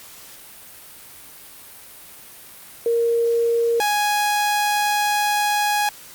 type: tone pair in turn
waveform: sine / sawtooth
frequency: 466.2 / 830.7 Hz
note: A#4 / G#5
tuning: 0 / 0 cents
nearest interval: minor seventh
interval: 1000 cents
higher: second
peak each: -16 / -14 dBFS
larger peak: second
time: 2.86-3.8 / 3.8-5.89 s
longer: second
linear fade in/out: 2 ms
effects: white hiss -42 dBFS RMS until 6.14 s + Opus 48 kbps